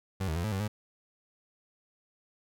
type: tone with pitch steps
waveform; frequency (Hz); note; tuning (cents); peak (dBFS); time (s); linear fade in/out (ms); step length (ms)
30% pulse; 95.7 / 78.4 / 86.1 / 107.8 / 96.1 / 105.8; G2 / D#2 / F2 / A2 / G2 / G#2; -41 / +14 / -24 / -35 / -34 / +33; -27; 0.2-0.68; 10; 80
effects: none

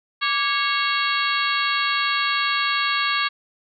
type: harmonic tone with a mistuned harmonic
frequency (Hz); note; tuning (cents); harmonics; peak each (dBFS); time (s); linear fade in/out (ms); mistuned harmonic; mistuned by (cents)
550; C#5; -14; 2 / 3 / 4 / 5 / 6 / 7 / 8; -24 / -26 / -27 / -28 / -29 / -29 / -30; 0.21-3.29; 20; 2; +96
effects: none

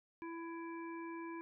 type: harmonic tone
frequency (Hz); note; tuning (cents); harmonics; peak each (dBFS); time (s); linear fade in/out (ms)
333.1; E4; +18; 1 / 3 / 5 / 7; -44 / -49 / -56 / -56; 0.22-1.41; 0
effects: none

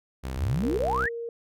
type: tone with pitch glide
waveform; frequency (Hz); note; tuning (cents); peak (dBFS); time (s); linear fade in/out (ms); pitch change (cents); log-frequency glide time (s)
sawtooth; 65.2 to 64.12; C2 to C2; -5 to -34; -27; 0.23-1.07; 20; -29; 0.75-0.81
type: exponential sweep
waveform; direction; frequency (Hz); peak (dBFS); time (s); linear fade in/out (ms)
sine; up; 59.3 to 1975.5; -24; 0.36-1.09; 10
type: tone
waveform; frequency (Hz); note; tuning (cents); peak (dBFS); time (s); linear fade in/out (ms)
sine; 466.2; A#4; 0; -31; 0.63-1.29; 2
effects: none

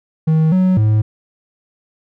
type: tone with pitch steps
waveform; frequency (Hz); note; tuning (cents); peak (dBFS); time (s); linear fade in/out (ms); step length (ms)
triangle; 158.3 / 185.5 / 107.8; D#3 / F#3 / A2; +30 / +5 / -35; -8; 0.27-1.02; 10; 250
effects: none

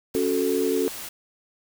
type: noise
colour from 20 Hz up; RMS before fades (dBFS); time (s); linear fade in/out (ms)
white; -36; 0.14-1.09; 5
type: chord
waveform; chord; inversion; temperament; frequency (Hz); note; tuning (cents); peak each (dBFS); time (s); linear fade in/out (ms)
sine; F# minor; second; equal; 277.2 / 370 / 440; C#4 / F#4 / A4; 0 / 0 / 0; -26 / -25 / -24; 0.15-0.88; 0
effects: none

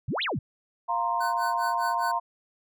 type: exponential two-way sweep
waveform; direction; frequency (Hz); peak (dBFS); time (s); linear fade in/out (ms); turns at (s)
sine; up then down; 94.6 to 4217 to 94.6; -26; 0.08-0.39; 5; 0.23
type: chord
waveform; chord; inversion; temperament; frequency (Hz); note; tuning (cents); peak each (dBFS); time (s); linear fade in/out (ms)
sine; F suspended fourth; none; just; 698.5 / 931.3 / 1047.7; F5 / Bb5 / C6; 0 / -2 / +2; -30 / -27 / -29; 0.88-2.2; 20
type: tone with tremolo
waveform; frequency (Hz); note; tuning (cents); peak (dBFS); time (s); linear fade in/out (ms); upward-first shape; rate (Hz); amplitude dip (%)
square; 1503; F#6; +27; -31; 1.2-2.12; 10; sine; 4.9; 100
effects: none

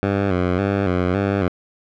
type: tone with vibrato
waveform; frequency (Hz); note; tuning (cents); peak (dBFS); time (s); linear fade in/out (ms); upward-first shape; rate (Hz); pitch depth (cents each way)
10% pulse; 94.6; F#2; +39; -9; 0.03-1.48; 0; square; 1.8; 82
effects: low-pass 2000 Hz 12 dB/octave

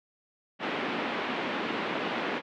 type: band-pass noise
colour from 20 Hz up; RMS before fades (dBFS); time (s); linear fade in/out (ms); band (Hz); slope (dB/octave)
pink; -32; 0.59-2.42; 50; 210 to 3100; 24
effects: none

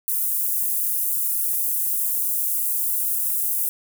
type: high-pass noise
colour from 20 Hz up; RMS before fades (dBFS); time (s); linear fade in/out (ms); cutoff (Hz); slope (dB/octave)
pink; -23; 0.08-3.69; 0; 11000; 24
effects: none

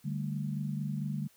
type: chord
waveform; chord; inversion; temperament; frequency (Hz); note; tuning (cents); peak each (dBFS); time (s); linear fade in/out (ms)
sine; D suspended fourth; none; just; 146.83 / 195.78 / 220.2; D3 / G3 / A3; 0 / -2 / +2; -34 / -37 / -39; 0.04-1.28; 20
effects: white hiss -64 dBFS RMS until 1.36 s

